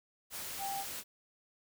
sine tone in noise, 788 Hz, G5, 9 cents sharp, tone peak -36 dBFS, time 0.58-0.85 s, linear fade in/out 50 ms, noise white, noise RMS -42 dBFS, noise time 0.3-1.04 s, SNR +3 dB, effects none

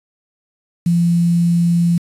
sine tone with quantisation, 171.3 Hz, F3, 33 cents flat, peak -11 dBFS, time 0.86-1.98 s, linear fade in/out 5 ms, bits 6, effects resampled to 32000 Hz

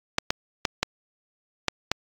clicks, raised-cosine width 0.2 ms, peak -4 dBFS, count 6, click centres 0.184 / 0.305 / 0.652 / 0.83 / 1.683 / 1.916 s, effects AAC 48 kbps

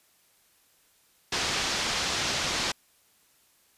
white low-pass noise, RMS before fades -29 dBFS, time 1.32-2.72 s, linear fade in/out 5 ms, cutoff 6000 Hz, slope 24 dB/octave, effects white hiss -64 dBFS RMS until 3.77 s + resampled to 32000 Hz

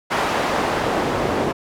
pink noise with band-pass filter sweep, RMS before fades -21 dBFS, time 0.1-1.53 s, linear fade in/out 20 ms, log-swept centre 990 to 440 Hz, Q 0.74, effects none

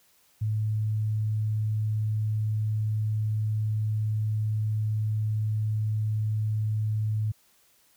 sine tone, 107.8 Hz, A2, 35 cents flat, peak -24 dBFS, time 0.41-7.32 s, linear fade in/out 10 ms, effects white hiss -63 dBFS RMS until 7.96 s

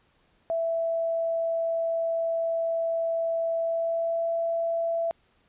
sine tone with pitch glide, 662 to 667.8 Hz, E5 to E5, +7 to +22 cents, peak -24 dBFS, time 0.5-5.11 s, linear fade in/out 0 ms, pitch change +15 cents, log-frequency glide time 3.57-4.3 s, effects pink hiss -66 dBFS RMS until 5.48 s + resampled to 8000 Hz

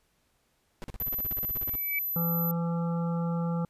brown noise bursts, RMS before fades -37 dBFS, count 16, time 0.82-1.755 s, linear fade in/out 0 ms, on 20 ms, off 41 ms
sine tone, 12030 Hz, F#9, 28 cents sharp, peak -29 dBFS, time 1-2.51 s, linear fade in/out 0 ms
sine tone with exponential growth, 2289 Hz, D7, 45 cents flat, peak -26 dBFS, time 1.64-1.99 s, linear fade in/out 5 ms, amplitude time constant 75 ms
harmonic tone, 169 Hz, E3, 43 cents sharp, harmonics 1 / 3 / 5 / 7 / 8, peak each -27 / -37 / -41 / -44 / -45 dBFS, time 2.16-3.65 s, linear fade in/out 2 ms
effects pink hiss -71 dBFS RMS until 3.69 s + resampled to 32000 Hz

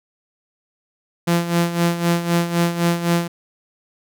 sawtooth tone with tremolo, 171.1 Hz, F3, 35 cents flat, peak -10 dBFS, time 1.27-3.28 s, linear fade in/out 10 ms, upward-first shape sine, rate 3.9 Hz, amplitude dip 70%, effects none

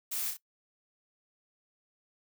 blue noise with echo, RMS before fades -35 dBFS, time 0.11-0.31 s, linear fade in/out 10 ms, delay 31 ms, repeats 2, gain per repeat -5 dB, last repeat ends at 0.372 s, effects noise-tail reverb RT60 0.1 s tail -19 dB re dry

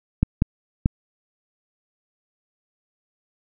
clicks, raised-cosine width 5 ms, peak -4 dBFS, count 3, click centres 0.23 / 0.421 / 0.859 s, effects none

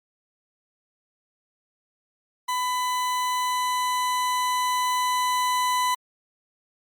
40% pulse tone with level ramp, 1000 Hz, B5, 21 cents sharp, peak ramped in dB -23 to -20 dBFS, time 2.48-5.95 s, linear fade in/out 10 ms, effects Opus 48 kbps

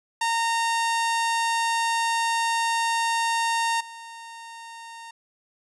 sawtooth tone with level steps, 920 Hz, A#5, 23 cents flat, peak -18 / -35 dBFS, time 0.21-5.11 s, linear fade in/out 5 ms, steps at 3.8 s, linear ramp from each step 10 ms, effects resampled to 24000 Hz

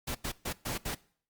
pink noise bursts at uneven times, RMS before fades -35 dBFS, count 5, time 0.07-0.15 / 0.24-0.32 / 0.45-0.53 / 0.65-0.78 / 0.85-0.95 s, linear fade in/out 10 ms, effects noise-tail reverb RT60 0.5 s tail -21 dB re dry + Opus 48 kbps

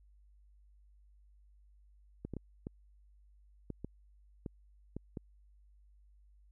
clicks, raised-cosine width 3 ms, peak -27 dBFS, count 9, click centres 2.25 / 2.337 / 2.367 / 2.669 / 3.703 / 3.846 / 4.462 / 4.966 / 5.172 s, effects added 50 Hz sine -60 dBFS peak until 6.51 s

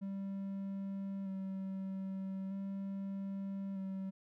triangle tone with vibrato, 193.7 Hz, G3, 20 cents flat, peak -36 dBFS, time 0.01-4.11 s, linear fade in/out 20 ms, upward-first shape square, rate 0.4 Hz, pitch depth 17 cents each way, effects none

